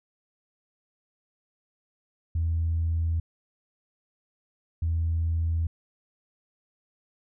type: tone pair in turn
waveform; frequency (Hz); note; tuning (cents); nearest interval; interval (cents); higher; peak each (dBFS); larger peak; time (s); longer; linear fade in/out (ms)
sine; 82.41 / 82.41; E2 / E2; 0 / 0; unison; 0; neither; -22; neither; 2.35-3.2 / 4.82-5.67; neither; 5
effects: tanh soft clip ceiling -19 dBFS